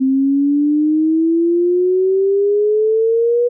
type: exponential sweep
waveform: sine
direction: up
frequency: 261.6 to 486.8 Hz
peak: -11 dBFS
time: 0-3.49 s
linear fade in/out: 20 ms
effects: none